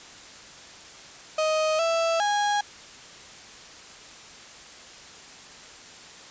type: tone with pitch steps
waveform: 35% pulse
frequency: 625 / 662 / 824 Hz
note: D#5 / E5 / G#5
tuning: +8 / +7 / -14 cents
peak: -20 dBFS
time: 1.38-2.61 s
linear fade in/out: 5 ms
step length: 410 ms
effects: white hiss -45 dBFS RMS until 6.3 s + resampled to 16000 Hz